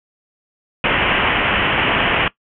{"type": "low-pass noise", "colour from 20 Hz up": "white", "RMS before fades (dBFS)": -17, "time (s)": [0.84, 2.28], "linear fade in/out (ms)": 2, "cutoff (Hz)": 3100, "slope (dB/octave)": 96, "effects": ["noise-tail reverb RT60 0.1 s tail -19 dB re dry"]}